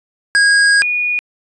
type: tone pair in turn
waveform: square / sine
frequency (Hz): 1637 / 2453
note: G#6 / D#7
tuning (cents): -25 / -25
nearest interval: perfect fifth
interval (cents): 700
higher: second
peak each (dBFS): -9 / -14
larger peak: first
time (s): 0.35-0.82 / 0.82-1.19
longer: first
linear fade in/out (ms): 0
effects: resampled to 22050 Hz